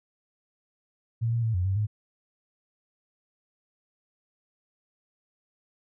sine tone with pitch steps, 115.1 / 116.9 / 112.7 / 90.1 / 96.1 / 106.1 Hz, A#2 / A#2 / A2 / F#2 / G2 / G#2, -22 / +5 / +42 / -45 / -34 / +38 cents, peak -23 dBFS, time 1.21-1.87 s, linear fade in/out 20 ms, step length 110 ms, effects none

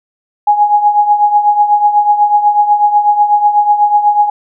sine tone with tremolo, 830.6 Hz, G#5, in tune, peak -3 dBFS, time 0.47-4.3 s, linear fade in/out 5 ms, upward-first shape triangle, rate 8.1 Hz, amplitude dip 75%, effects none

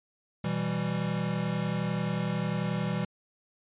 square chord, E minor, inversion second, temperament equal, 123.47 / 164.81 / 196 Hz, B2 / E3 / G3, 0 / 0 / 0 cents, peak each -35 / -32 / -33 dBFS, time 0.44-3.05 s, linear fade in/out 5 ms, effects resampled to 8000 Hz

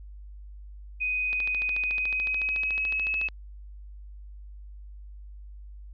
sine tone with pitch glide, 2500 to 2582 Hz, D#7 to E7, +8 to -37 cents, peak -25 dBFS, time 1-3.29 s, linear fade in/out 20 ms, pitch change +55 cents, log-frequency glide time 1.88-3.16 s
click train, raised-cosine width 0.2 ms, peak -21 dBFS, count 28, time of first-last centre 1.33-3.287 s, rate 13.8 Hz
effects added 50 Hz sine -41 dBFS peak until 5.93 s + resampled to 11025 Hz

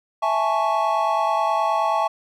triangle chord, A major seventh, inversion second, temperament equal, 659.3 / 830.6 / 880 / 1108.7 Hz, E5 / G#5 / A5 / C#6, 0 / 0 / 0 / 0 cents, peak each -22 dBFS, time 0.22-2.08 s, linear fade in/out 10 ms, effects none

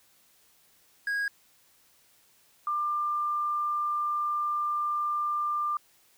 triangle / sine tone pair in turn, 1643 / 1192.9 Hz, G#6 / D6, -19 / +27 cents, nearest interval tritone, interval 554 cents, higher first, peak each -25 / -26 dBFS, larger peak first, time 1.07-1.28 / 2.67-5.77 s, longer second, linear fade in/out 2 ms, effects white hiss -63 dBFS RMS until 6.17 s

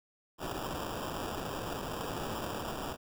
violet noise with sample-and-hold, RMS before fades -38 dBFS, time 0.38-2.97 s, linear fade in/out 50 ms, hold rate 2100 Hz, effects none

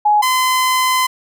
sine / sawtooth tone pair in turn, 838 / 1025 Hz, G#5 / C6, +15 / -36 cents, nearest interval minor third, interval 349 cents, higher second, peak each -9 dBFS, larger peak neither, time 0.05-0.22 / 0.22-1.07 s, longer second, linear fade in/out 10 ms, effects none

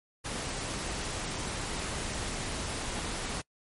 pink noise, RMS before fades -35 dBFS, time 0.24-3.42 s, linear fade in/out 20 ms, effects noise-tail reverb RT60 0.1 s tail -24 dB re dry + MP3 48 kbps

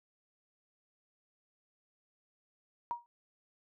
sine tone with exponential decay, 950 Hz, A#5, 33 cents sharp, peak -29 dBFS, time 2.91-3.06 s, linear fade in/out 0 ms, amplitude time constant 31 ms, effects none

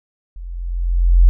sine tone with level ramp, 43.5 Hz, F1, 6 cents flat, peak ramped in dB -29 to -4 dBFS, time 0.36-1.29 s, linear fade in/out 0 ms, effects none

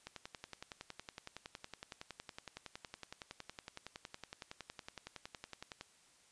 click train, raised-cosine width 0.2 ms, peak -28 dBFS, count 63, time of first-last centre 0.07-5.811 s, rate 10.8 Hz, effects white hiss -67 dBFS RMS until 6.31 s + resampled to 22050 Hz

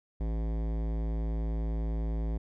sine tone with hard clipping, 55 Hz, A1, in tune, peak -31 dBFS, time 0.2-2.38 s, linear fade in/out 10 ms, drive 18 dB, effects none

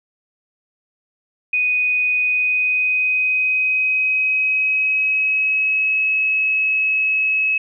sine tone with pitch glide, 2489 to 2572 Hz, D#7 to E7, 0 to -43 cents, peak -15 dBFS, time 1.53-7.58 s, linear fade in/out 5 ms, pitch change +57 cents, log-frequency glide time 2.2-6.04 s, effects none

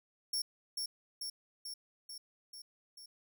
sawtooth tone with echo, 5470 Hz, F8, 37 cents flat, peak -30 dBFS, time 0.33-0.42 s, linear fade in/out 5 ms, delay 440 ms, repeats 6, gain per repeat -3 dB, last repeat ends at 3.06 s, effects none

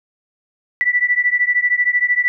sine beating tone pair, 1961 / 1974 Hz, B6 / B6, -13 / -1 cents, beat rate 13 Hz, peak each -16 / -17 dBFS, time 0.81-2.28 s, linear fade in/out 0 ms, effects none

